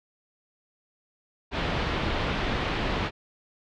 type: low-pass noise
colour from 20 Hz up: pink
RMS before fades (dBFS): -28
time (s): 1.51-3.11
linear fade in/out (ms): 50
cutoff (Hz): 3700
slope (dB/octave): 24
effects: none